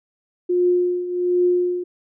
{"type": "tone with tremolo", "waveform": "sine", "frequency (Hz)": 356.8, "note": "F4", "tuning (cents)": 37, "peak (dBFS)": -13, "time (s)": [0.49, 1.84], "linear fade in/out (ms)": 10, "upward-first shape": "triangle", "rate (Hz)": 1.3, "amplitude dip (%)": 75, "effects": []}